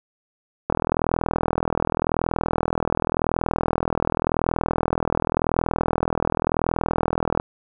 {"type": "click train", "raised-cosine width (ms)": 1, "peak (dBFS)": -6, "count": 275, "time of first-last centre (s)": [0.7, 7.399], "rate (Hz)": 40.9, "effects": []}